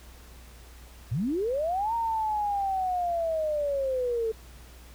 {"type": "linear two-way sweep", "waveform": "sine", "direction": "up then down", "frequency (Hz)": [95.9, 932.3, 438.7], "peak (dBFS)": -25, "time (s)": [1.11, 4.32], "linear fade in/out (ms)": 10, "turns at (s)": 1.94, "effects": ["added 60 Hz sine -47 dBFS peak until 4.94 s", "pink hiss -53 dBFS RMS until 4.94 s"]}